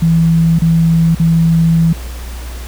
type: tone with dropouts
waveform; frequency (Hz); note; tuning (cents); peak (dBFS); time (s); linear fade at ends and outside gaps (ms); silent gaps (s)
sine; 164.81; E3; 0; -7; 0.02-1.93; 5; 0.588-0.618 / 1.149-1.197
effects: added 60 Hz sine -23 dBFS peak until 2.67 s + pink hiss -33 dBFS RMS until 2.67 s